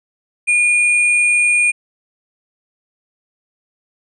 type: tone pair together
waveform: sine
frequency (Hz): 2438 / 8694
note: D#7 / C#9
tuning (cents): -36 / -35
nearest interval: octave + minor seventh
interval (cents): 2201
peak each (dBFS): -11 / -22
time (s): 0.47-1.72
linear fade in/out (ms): 20
effects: none